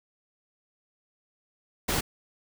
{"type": "noise", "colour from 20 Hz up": "pink", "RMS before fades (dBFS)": -27, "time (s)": [1.88, 2.01], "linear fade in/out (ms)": 10, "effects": []}